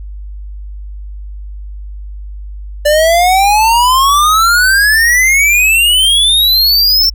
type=exponential sweep; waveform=square; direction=up; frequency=583 to 5460 Hz; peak=-7 dBFS; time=2.85-7.1 s; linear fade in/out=10 ms; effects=added 50 Hz sine -23 dBFS peak until 7.14 s